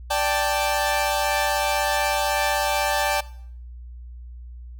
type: chord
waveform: sawtooth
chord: D suspended fourth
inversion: none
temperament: equal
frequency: 587.3 / 784 / 880 Hz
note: D5 / G5 / A5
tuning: 0 / 0 / 0 cents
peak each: -21 dBFS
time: 0.1-3.21 s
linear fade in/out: 10 ms
effects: noise-tail reverb RT60 0.6 s tail -19 dB re dry + added 60 Hz sine -36 dBFS peak until 4.79 s